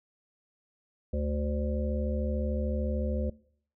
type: harmonic tone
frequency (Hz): 73.5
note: D2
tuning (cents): +2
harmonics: 1 / 3 / 5 / 7 / 8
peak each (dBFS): -29 / -35 / -41 / -36 / -40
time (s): 1.13-3.3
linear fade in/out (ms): 5
effects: noise-tail reverb RT60 0.6 s tail -22 dB re dry